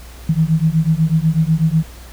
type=beating tone pair; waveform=sine; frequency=156.1 / 164.2 Hz; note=D#3 / E3; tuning=+6 / -6 cents; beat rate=8.1 Hz; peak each=-15 / -15 dBFS; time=0.29-1.83 s; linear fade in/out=5 ms; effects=added 60 Hz sine -35 dBFS peak until 2.12 s + pink hiss -41 dBFS RMS until 2.12 s